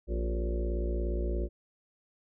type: harmonic tone with a mistuned harmonic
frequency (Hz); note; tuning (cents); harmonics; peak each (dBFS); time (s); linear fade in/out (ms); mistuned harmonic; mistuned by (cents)
57.1; A#1; -35; 1 / 3 / 4 / 5 / 6 / 7 / 8 / 9 / 10; -29 / -44 / -43 / -48 / -37 / -47 / -44 / -47 / -43; 0.07-1.49; 50; 6; +69
effects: none